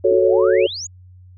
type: chord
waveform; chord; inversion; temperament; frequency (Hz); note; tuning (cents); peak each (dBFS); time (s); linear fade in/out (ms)
sine; F# minor; none; equal; 370 / 440 / 554.4; F#4 / A4 / C#5; 0 / 0 / 0; -16; 0.04-0.67; 10
type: exponential sweep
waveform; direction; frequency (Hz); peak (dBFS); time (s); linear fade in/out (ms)
sine; up; 291.6 to 7040; -26; 0.11-0.87; 5
effects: added 91 Hz sine -41 dBFS peak until 1.37 s